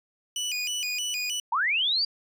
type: tone with vibrato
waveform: 25% pulse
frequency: 2702 Hz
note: E7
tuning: 42 cents sharp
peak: -24 dBFS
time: 0.36-1.4 s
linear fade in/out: 2 ms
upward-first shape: square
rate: 3.2 Hz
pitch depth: 160 cents each way
type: linear sweep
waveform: sine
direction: up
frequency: 858 to 4800 Hz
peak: -22 dBFS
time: 1.52-2.05 s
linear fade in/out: 5 ms
effects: resampled to 32000 Hz